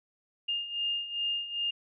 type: beating tone pair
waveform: sine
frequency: 2820 / 2822.5 Hz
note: F7 / F7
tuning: +16 / +18 cents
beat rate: 2.5 Hz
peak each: -36 / -31 dBFS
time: 0.48-1.71 s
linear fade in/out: 10 ms
effects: none